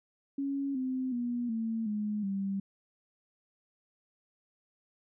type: tone with pitch steps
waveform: sine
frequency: 277.2 / 258.6 / 241.3 / 225.2 / 210.1 / 196.01 Hz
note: C#4 / C4 / B3 / A3 / G#3 / G3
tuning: 0 / -20 / -40 / +40 / +20 / 0 cents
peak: -30 dBFS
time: 0.38-2.6 s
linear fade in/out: 5 ms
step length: 370 ms
effects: none